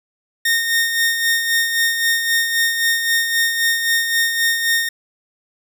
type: tone with tremolo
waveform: sawtooth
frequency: 1840 Hz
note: A#6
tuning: 23 cents flat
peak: -10 dBFS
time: 0.45-4.89 s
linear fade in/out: 5 ms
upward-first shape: sine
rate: 3.8 Hz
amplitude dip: 50%
effects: none